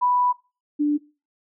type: tone pair in turn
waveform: sine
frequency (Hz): 987.8 / 294.7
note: B5 / D4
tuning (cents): 0 / +6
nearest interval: octave + major sixth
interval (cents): 2094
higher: first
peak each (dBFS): -17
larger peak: neither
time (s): 0.01-0.33 / 0.79-0.98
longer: first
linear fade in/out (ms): 20
effects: noise-tail reverb RT60 0.3 s tail -20 dB re dry